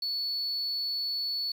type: tone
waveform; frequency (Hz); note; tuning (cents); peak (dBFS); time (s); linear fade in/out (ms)
sine; 4430; C#8; -2; -27; 0.02-1.52; 5
effects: tanh soft clip ceiling -27 dBFS + 9-bit